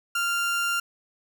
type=tone; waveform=30% pulse; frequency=1392 Hz; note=F6; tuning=6 cents flat; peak=-21 dBFS; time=0.15-0.8 s; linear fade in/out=5 ms; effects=none